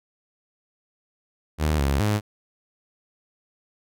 sawtooth tone with pitch steps, 76.7 / 69.3 / 105 Hz, D#2 / C#2 / G#2, -24 / 0 / +19 cents, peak -16 dBFS, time 1.58-2.21 s, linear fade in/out 50 ms, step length 210 ms, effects none

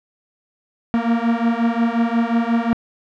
45% pulse beating tone pair, 229.6 / 235.2 Hz, A#3 / A#3, -26 / +16 cents, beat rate 5.6 Hz, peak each -19 dBFS, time 0.94-2.73 s, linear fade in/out 0 ms, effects low-pass 2000 Hz 12 dB/octave

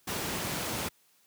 pink noise, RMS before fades -33 dBFS, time 0.07-0.89 s, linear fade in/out 10 ms, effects white hiss -66 dBFS RMS until 1.26 s + high-pass 100 Hz 12 dB/octave

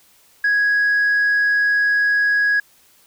sine tone, 1661.2 Hz, G#6, in tune, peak -12 dBFS, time 0.44-2.6 s, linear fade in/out 5 ms, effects tanh soft clip ceiling -12 dBFS + white hiss -54 dBFS RMS until 3.06 s

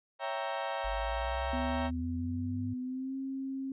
35% pulse chord, C# diminished seventh, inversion none, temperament equal, 554.4 / 659.3 / 784 / 932.3 Hz, C#5 / E5 / G5 / Bb5, 0 / 0 / 0 / 0 cents, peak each -37 dBFS, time 0.19-1.91 s, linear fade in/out 50 ms
sine linear sweep, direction up, 47.35 to 103.2 Hz, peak -35 dBFS, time 0.84-2.74 s, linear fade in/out 10 ms
sine tone with pitch glide, 251.4 to 267.9 Hz, B3 to C4, +31 to +41 cents, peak -34 dBFS, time 1.53-3.72 s, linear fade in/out 2 ms, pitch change +110 cents, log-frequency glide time 2.79-3.15 s
effects resampled to 8000 Hz

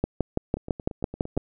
two click trains, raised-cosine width 2 ms, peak -22 / -9 dBFS, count 8 / 9, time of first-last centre 0.57-1.368 / 0.04-1.376 s, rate 8.77 / 5.99 Hz, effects none

